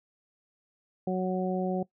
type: harmonic tone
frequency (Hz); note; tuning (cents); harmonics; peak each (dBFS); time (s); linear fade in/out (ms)
185; F#3; 0; 1 / 2 / 3 / 4; -29 / -32 / -34 / -35; 1.07-1.83; 5
effects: noise-tail reverb RT60 0.1 s tail -20 dB re dry